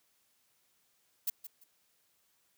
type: noise with echo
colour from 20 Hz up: violet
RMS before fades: -32 dBFS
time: 1.27-1.3 s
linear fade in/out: 5 ms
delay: 170 ms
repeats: 2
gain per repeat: -13 dB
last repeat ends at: 1.64 s
effects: white hiss -73 dBFS RMS until 2.57 s + high-pass 60 Hz 12 dB/octave